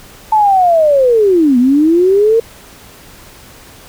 sine linear two-way sweep, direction down then up, 884 to 238.3 to 464.3 Hz, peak -6 dBFS, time 0.32-2.4 s, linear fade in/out 5 ms, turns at 1.58 s, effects pink hiss -38 dBFS RMS until 3.88 s

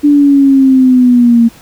sine linear sweep, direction down, 293.7 to 229.4 Hz, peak -3 dBFS, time 0.03-1.49 s, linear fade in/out 20 ms, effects pink hiss -39 dBFS RMS until 1.61 s

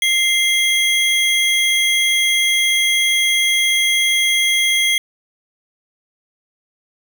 square tone pair together, 2093 / 3288 Hz, C7 / G#7, 0 / -18 cents, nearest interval minor sixth, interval 782 cents, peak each -17 dBFS, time 0.02-4.98 s, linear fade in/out 2 ms, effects 7-bit

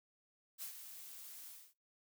blue noise with ADSR envelope, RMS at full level -44 dBFS, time 0.58-1.74 s, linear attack 44 ms, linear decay 100 ms, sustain -8 dB, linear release 260 ms, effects noise-tail reverb RT60 0.3 s tail -25 dB re dry

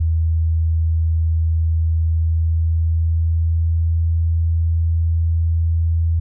sine tone with pitch glide, 81.1 to 82.47 Hz, E2 to E2, -28 to +1 cents, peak -14 dBFS, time 0-6.2 s, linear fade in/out 10 ms, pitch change +29 cents, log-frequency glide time 1.96-4.04 s, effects none

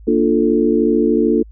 sine chord, Bb major seventh, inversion none, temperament equal with one note detuned, 233.1 / 295.7 / 349.2 / 440 Hz, Bb3 / D4 / F4 / A4, 0 / +12 / 0 / 0 cents, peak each -17 dBFS, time 0.07-1.43 s, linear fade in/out 10 ms, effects added 53 Hz sine -36 dBFS peak until 1.51 s

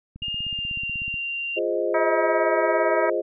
click train, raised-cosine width 5 ms, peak -27 dBFS, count 17, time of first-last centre 0.16-1.142 s, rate 16.3 Hz
sine tone with pitch glide, 2825 to 2773 Hz, F7 to F7, +19 to -13 cents, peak -26 dBFS, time 0.22-1.59 s, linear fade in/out 5 ms, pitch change -32 cents, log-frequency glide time 0.43-0.82 s
sine chord, F minor seventh, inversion none, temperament equal, 349.2 / 415.3 / 523.3 / 622.3 Hz, F4 / Ab4 / C5 / Eb5, 0 / 0 / 0 / 0 cents, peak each -27 dBFS, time 1.56-3.22 s, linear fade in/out 20 ms
harmonic tone, 320 Hz, D#4, 49 cents sharp, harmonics 2 / 3 / 4 / 5 / 6 / 7, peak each -23 / -27 / -29 / -31 / -33 / -34 dBFS, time 1.94-3.1 s, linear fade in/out 5 ms
effects none

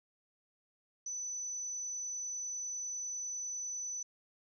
sine tone, 5990 Hz, F#8, 20 cents sharp, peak -37 dBFS, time 1.06-4.03 s, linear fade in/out 5 ms, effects none

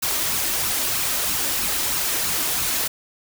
white noise with flanger, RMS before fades -23 dBFS, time 0.02-2.88 s, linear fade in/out 10 ms, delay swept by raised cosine 0.73 to 3.33 ms, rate 3.1 Hz, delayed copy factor +0.5, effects none

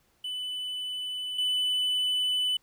triangle tone pair in turn, 2996 / 2996 Hz, F#7 / F#7, +21 / +21 cents, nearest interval unison, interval 0 cents, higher neither, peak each -30 / -23 dBFS, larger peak second, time 0.24-1.38 / 1.38-2.57 s, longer second, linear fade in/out 5 ms, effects pink hiss -68 dBFS RMS until 2.62 s

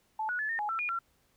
sine tone with pitch steps, 871 / 1464 / 1726 / 1825 / 836 / 1338 / 2436 / 1362 Hz, A5 / F#6 / A6 / A#6 / G#5 / E6 / D#7 / F6, -18 / -19 / -34 / -37 / +11 / +25 / -37 / -44 cents, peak -30 dBFS, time 0.19-0.99 s, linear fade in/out 5 ms, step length 100 ms, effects pink hiss -70 dBFS RMS until 1.36 s

